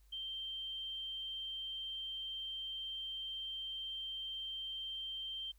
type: tone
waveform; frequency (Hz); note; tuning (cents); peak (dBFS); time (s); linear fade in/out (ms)
sine; 3141; G7; +3; -40; 0.12-5.52; 10
effects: added 50 Hz sine -62 dBFS peak until 5.58 s + white hiss -75 dBFS RMS until 5.58 s